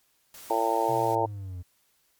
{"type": "noise", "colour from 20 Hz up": "white", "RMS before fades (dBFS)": -46, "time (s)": [0.34, 1.15], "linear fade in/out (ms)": 2}
{"type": "harmonic tone", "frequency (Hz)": 113.4, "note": "A#2", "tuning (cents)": -47, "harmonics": [3, 4, 5, 6, 7, 8], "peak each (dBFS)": [-32, -30, -31, -31, -29, -27], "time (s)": [0.5, 1.26], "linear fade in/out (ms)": 5}
{"type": "exponential sweep", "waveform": "triangle", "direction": "down", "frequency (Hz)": [130.7, 86.9], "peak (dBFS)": -32, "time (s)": [0.88, 1.63], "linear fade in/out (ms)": 20}
{"effects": ["white hiss -68 dBFS RMS until 2.19 s", "MP3 96 kbps"]}